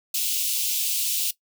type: high-pass noise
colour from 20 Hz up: white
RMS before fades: -25 dBFS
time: 0.14-1.31 s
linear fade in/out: 5 ms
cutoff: 2600 Hz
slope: 48 dB/octave
effects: noise-tail reverb RT60 0.1 s tail -18 dB re dry